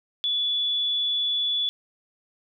sine tone, 3435 Hz, A7, 42 cents flat, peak -22 dBFS, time 0.24-1.69 s, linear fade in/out 0 ms, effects none

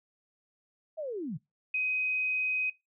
sine linear sweep, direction down, 659.3 to 123.47 Hz, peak -33 dBFS, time 0.97-1.38 s, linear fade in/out 20 ms
sine tone, 2516 Hz, D#7, 19 cents sharp, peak -27 dBFS, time 1.74-2.7 s, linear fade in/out 5 ms
effects noise-tail reverb RT60 0.2 s tail -22 dB re dry

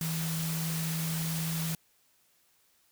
sine tone in noise, 162.3 Hz, E3, 27 cents flat, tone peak -31 dBFS, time 0.01-1.75 s, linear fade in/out 2 ms, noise white, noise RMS -37 dBFS, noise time 0.01-1.75 s, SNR +3 dB, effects white hiss -68 dBFS RMS until 2.91 s

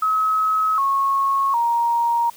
sine tone with pitch steps, 1281 / 1096 / 937.7 Hz, E6 / C#6 / A#5, -50 / -20 / +10 cents, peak -16 dBFS, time 0.02-2.3 s, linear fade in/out 5 ms, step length 760 ms, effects white hiss -46 dBFS RMS until 2.36 s

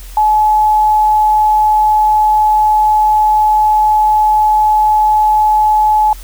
sine tone, 854 Hz, G#5, 48 cents sharp, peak -7 dBFS, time 0.17-6.13 s, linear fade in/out 2 ms, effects added 42 Hz sine -28 dBFS peak until 6.23 s + white hiss -38 dBFS RMS until 6.23 s

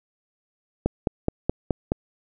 click train, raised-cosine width 2 ms, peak -7 dBFS, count 6, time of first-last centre 0.86-1.919 s, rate 4.72 Hz, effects none

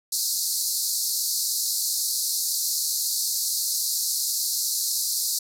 pink band-pass noise, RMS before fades -26 dBFS, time 0.12-5.39 s, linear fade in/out 5 ms, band 4100 to 15000 Hz, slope 96 dB/octave, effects none

